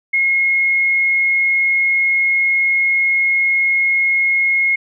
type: tone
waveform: sine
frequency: 2159 Hz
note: C#7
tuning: 46 cents flat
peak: -12 dBFS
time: 0.13-4.76 s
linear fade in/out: 10 ms
effects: none